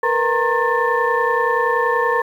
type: tone cluster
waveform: sine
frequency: 461.8 / 492.3 / 927 / 1073 / 1773 Hz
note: A#4 / B4 / A#5 / C6 / A6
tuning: -16 / -6 / -10 / +43 / +13 cents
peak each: -21 dBFS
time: 0.03-2.22 s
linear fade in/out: 5 ms
effects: tanh soft clip ceiling -5 dBFS + 8-bit